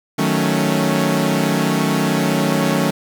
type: chord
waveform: sawtooth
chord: D# half-diminished seventh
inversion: none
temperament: equal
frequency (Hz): 155.56 / 185 / 220 / 277.2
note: D#3 / F#3 / A3 / C#4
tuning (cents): 0 / 0 / 0 / 0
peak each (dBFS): -17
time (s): 0.18-2.91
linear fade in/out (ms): 10
effects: 8-bit